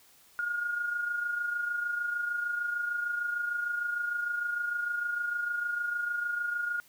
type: tone with amplitude modulation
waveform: sine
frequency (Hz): 1427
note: F6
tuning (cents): +37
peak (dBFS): -27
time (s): 0.39-6.8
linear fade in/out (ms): 0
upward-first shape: sine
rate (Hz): 26.6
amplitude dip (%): 50
effects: white hiss -60 dBFS RMS until 6.88 s